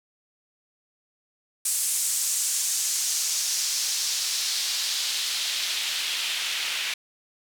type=noise with band-pass filter sweep; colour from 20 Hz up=white; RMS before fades=-27 dBFS; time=1.65-6.94 s; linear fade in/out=5 ms; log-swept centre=8700 to 2700 Hz; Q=1.6; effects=none